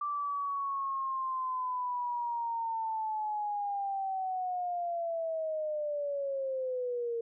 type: linear sweep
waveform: sine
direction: down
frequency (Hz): 1174.7 to 460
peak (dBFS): -31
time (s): 0.01-7.21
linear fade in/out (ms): 5
effects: none